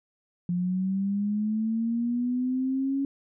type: linear sweep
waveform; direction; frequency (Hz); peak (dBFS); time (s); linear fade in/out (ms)
sine; up; 174.61 to 277.2; -24; 0.49-3.05; 2
effects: none